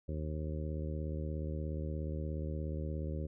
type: harmonic tone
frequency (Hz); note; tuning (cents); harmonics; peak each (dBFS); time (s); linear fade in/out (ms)
76.9; D#2; -20; 1 / 2 / 3 / 4 / 5 / 6 / 7; -37 / -41 / -47 / -47 / -48 / -51 / -48; 0.08-3.27; 10
effects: none